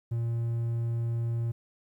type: tone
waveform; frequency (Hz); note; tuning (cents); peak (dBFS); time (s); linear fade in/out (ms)
triangle; 116.54; A#2; 0; -25; 0.11-1.52; 10
effects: 11-bit